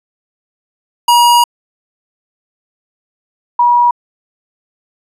square / sine tone pair in turn, 956 / 963.2 Hz, A#5 / B5, +43 / -44 cents, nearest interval unison, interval 13 cents, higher second, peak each -6 dBFS, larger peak neither, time 1.08-1.44 / 3.59-3.91 s, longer first, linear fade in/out 5 ms, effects resampled to 32000 Hz

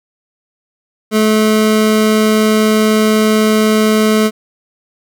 25% pulse tone, 216.1 Hz, A3, 31 cents flat, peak -5 dBFS, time 1.11-4.31 s, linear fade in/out 50 ms, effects none

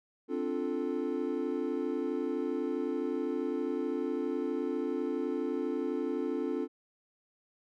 triangle chord, D minor seventh, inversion third, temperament equal, 261.6 / 293.7 / 349.2 / 440 Hz, C4 / D4 / F4 / A4, 0 / 0 / 0 / 0 cents, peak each -34 dBFS, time 0.28-6.68 s, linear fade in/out 50 ms, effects none

